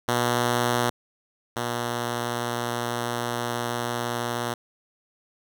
5% pulse tone pair in turn, 120.7 / 119.59 Hz, B2 / A#2, -39 / +45 cents, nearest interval unison, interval 16 cents, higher first, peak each -10 / -15 dBFS, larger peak first, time 0.08-0.9 / 1.56-4.54 s, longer second, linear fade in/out 5 ms, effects none

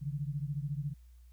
sine beating tone pair, 140.1 / 154.1 Hz, C#3 / D#3, +19 / -16 cents, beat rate 14 Hz, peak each -35 / -38 dBFS, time 0.01-0.94 s, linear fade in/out 20 ms, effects added 60 Hz sine -53 dBFS peak until 1.32 s + white hiss -74 dBFS RMS until 1.32 s

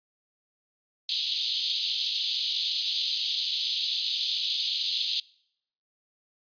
pink band-pass noise, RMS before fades -29 dBFS, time 1.09-5.2 s, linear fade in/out 2 ms, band 3300 to 4600 Hz, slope 48 dB/octave, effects noise-tail reverb RT60 0.7 s tail -24 dB re dry + resampled to 11025 Hz

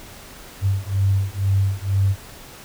sine beating tone pair, 96.7 / 98.8 Hz, G2 / G2, -23 / +14 cents, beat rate 2.1 Hz, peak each -20 dBFS, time 0.61-2.16 s, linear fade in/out 50 ms, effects pink hiss -41 dBFS RMS until 2.64 s

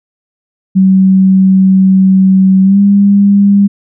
sine tone with pitch glide, 190 to 200.6 Hz, F#3 to G3, +46 to +40 cents, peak -3 dBFS, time 0.75-3.68 s, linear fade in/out 20 ms, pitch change +94 cents, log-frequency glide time 2.63-2.79 s, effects none

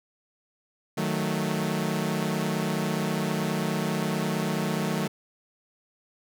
sawtooth chord, D# diminished, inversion none, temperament equal, 155.56 / 185 / 220 Hz, D#3 / F#3 / A3, 0 / 0 / 0 cents, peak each -26 dBFS, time 0.97-5.08 s, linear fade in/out 10 ms, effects none

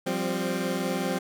20% pulse chord, F suspended second, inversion none, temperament equal with one note detuned, 176.03 / 196 / 261.6 Hz, F3 / G3 / C4, +14 / 0 / 0 cents, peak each -26 dBFS, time 0.06-1.19 s, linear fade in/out 10 ms, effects none

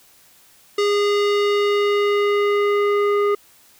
square tone with low-pass filter sweep, 409.5 Hz, G#4, 24 cents flat, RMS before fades -18 dBFS, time 0.78-3.35 s, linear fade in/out 5 ms, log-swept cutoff 5300 to 1500 Hz, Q 1.2, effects white hiss -52 dBFS RMS until 3.79 s

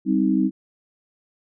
sine chord, C minor, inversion second, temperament just, 196.22 / 261.6 / 314 Hz, G3 / C4 / Eb4, +2 / 0 / +16 cents, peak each -21 dBFS, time 0.05-0.51 s, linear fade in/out 50 ms, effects none

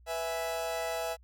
40% pulse chord, E major, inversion second, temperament equal, 493.9 / 659.3 / 830.6 Hz, B4 / E5 / G#5, 0 / 0 / 0 cents, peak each -38 / -33 / -38 dBFS, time 0.06-1.17 s, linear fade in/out 50 ms, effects added 60 Hz sine -55 dBFS peak until 1.23 s

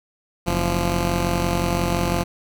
10% pulse tone pair together, 45.77 / 172.8 Hz, F#1 / F3, -18 / -18 cents, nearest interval octave + major seventh, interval 2300 cents, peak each -14 dBFS, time 0.46-2.24 s, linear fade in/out 20 ms, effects none

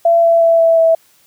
sine tone with pitch steps, 675 / 670 / 664.9 / 660 / 655 Hz, E5 / E5 / E5 / E5 / E5, +41 / +28 / +15 / +2 / -11 cents, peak -7 dBFS, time 0.05-0.95 s, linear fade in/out 5 ms, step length 180 ms, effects white hiss -52 dBFS RMS until 1.26 s + high-pass 60 Hz 12 dB/octave

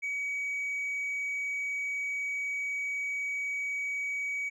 triangle tone with tanh clipping, 2266 Hz, C#7, 37 cents sharp, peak -31 dBFS, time 0.02-4.5 s, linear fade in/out 20 ms, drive 6 dB, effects none

